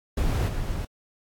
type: noise with level steps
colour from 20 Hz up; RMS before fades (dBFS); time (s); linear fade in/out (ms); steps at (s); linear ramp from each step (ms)
brown; -23 / -29; 0.17-0.85; 5; 0.48; 5
effects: AAC 64 kbps